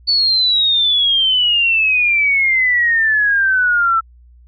sine exponential sweep, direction down, 4500 to 1320 Hz, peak -11 dBFS, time 0.07-4.01 s, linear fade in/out 20 ms, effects added 60 Hz sine -42 dBFS peak until 4.47 s

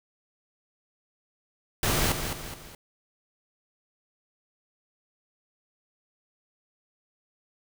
pink noise with echo, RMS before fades -25 dBFS, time 1.83-2.12 s, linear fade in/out 2 ms, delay 210 ms, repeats 3, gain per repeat -7 dB, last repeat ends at 2.75 s, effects none

